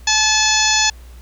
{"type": "harmonic tone with a mistuned harmonic", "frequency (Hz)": 864, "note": "A5", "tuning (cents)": -32, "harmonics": [1, 2, 3, 4, 5, 6, 7, 8], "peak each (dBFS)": [-21, -21, -21, -21, -21, -21, -21, -21], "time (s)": [0.07, 0.9], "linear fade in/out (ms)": 5, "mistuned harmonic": 8, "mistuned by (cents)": -39, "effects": ["added 60 Hz sine -36 dBFS peak until 1.21 s", "pink hiss -49 dBFS RMS until 1.21 s"]}